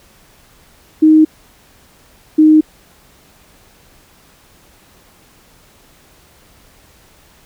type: tone pair in turn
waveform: sine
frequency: 312.1 / 309.9 Hz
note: D#4 / D#4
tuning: +5 / -7 cents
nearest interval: unison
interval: 12 cents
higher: first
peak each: -4 dBFS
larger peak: neither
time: 1.02-1.25 / 2.38-2.61 s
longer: neither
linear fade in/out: 10 ms
effects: pink hiss -48 dBFS RMS until 7.45 s